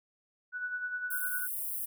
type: tone with tremolo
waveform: sine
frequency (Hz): 1480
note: F#6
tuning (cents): 0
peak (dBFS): -31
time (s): 0.52-1.48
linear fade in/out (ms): 50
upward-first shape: sine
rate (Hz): 9.9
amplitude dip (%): 55
type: high-pass noise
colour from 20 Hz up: white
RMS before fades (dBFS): -36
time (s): 1.1-1.86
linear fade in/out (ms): 10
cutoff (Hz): 9600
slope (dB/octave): 48
effects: none